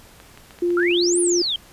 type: clicks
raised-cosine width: 0.3 ms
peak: -26 dBFS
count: 8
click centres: 0.201 / 0.375 / 0.508 / 0.588 / 0.705 / 0.799 / 0.83 / 0.91 s
type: tone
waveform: sine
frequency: 349.2 Hz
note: F4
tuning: in tune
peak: -17 dBFS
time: 0.62-1.42 s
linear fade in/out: 5 ms
type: exponential two-way sweep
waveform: sine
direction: up then down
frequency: 1318.5 to 9940 to 3073 Hz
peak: -20 dBFS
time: 0.77-1.56 s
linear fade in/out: 2 ms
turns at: 1.2 s
effects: pink hiss -48 dBFS RMS until 1.72 s + resampled to 32000 Hz